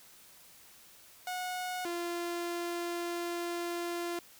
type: tone pair in turn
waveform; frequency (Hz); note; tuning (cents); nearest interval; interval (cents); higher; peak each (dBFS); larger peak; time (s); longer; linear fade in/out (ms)
sawtooth; 730 / 345.3; F#5 / F4; -24 / -20; octave + minor second; 1296; first; -31 / -30; second; 1.27-1.85 / 1.85-4.19; second; 2
effects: white hiss -57 dBFS RMS until 4.39 s